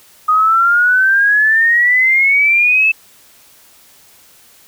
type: exponential sweep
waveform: sine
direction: up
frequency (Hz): 1238 to 2637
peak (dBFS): -8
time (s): 0.28-2.92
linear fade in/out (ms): 10
effects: white hiss -46 dBFS RMS until 4.67 s